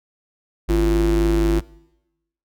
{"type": "tone", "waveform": "square", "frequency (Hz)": 51.91, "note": "G#1", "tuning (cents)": 0, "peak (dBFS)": -18, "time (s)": [0.68, 1.61], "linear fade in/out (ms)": 20}
{"type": "tone with pitch glide", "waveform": "sine", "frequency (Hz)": [340, 337.5], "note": ["F4", "E4"], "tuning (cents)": [-46, 41], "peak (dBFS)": -18, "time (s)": [0.69, 1.6], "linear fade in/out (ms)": 20, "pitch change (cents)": -13, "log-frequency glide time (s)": [1.13, 1.46]}
{"effects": ["noise-tail reverb RT60 0.9 s tail -21 dB re dry"]}